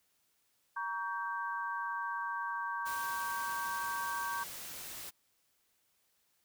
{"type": "chord", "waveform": "sine", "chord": "G diminished", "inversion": "first", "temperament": "just", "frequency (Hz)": [940.8, 1128.9, 1568], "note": ["Bb5", "Db6", "G6"], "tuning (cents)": [16, 31, 0], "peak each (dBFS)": -39, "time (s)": [0.76, 4.44], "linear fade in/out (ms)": 10}
{"type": "noise", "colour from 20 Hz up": "white", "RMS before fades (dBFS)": -45, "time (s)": [2.85, 5.11], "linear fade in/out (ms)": 20}
{"effects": ["white hiss -75 dBFS RMS until 6.44 s"]}